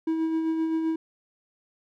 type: tone with tremolo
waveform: triangle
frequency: 322.4 Hz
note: E4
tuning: 38 cents flat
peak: -20 dBFS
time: 0.07-0.96 s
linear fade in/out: 5 ms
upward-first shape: sine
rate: 7.7 Hz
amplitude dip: 35%
effects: none